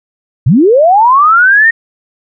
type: linear sweep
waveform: sine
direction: up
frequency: 100 to 1869 Hz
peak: -3 dBFS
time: 0.46-1.71 s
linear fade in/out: 10 ms
effects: none